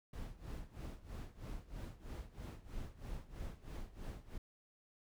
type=noise with tremolo; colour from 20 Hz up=brown; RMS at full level=-44 dBFS; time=0.13-4.38 s; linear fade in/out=5 ms; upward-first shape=sine; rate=3.1 Hz; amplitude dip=85%; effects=none